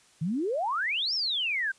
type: exponential two-way sweep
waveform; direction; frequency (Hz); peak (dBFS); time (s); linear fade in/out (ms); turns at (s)
sine; up then down; 146.83 to 5588 to 1523; -26; 0.21-1.72; 10; 1.14
effects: white hiss -60 dBFS RMS until 1.78 s + resampled to 22050 Hz